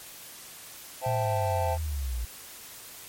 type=chord; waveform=triangle; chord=A minor seventh; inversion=first; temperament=equal with one note detuned; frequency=519.9 / 659.3 / 784 / 880 Hz; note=C5 / E5 / G5 / A5; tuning=-11 / 0 / 0 / 0 cents; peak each=-30 dBFS; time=1.01-1.78 s; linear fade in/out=50 ms
type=linear sweep; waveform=sine; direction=down; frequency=118.9 to 55.8 Hz; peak=-28 dBFS; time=1.06-2.25 s; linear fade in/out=5 ms
effects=white hiss -45 dBFS RMS until 3.08 s + MP3 64 kbps